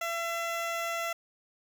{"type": "tone with notch filter", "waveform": "15% pulse", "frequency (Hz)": 674, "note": "E5", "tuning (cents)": 38, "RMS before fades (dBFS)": -33, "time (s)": [0.01, 1.13], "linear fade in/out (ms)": 5, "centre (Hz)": 9200, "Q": 2, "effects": []}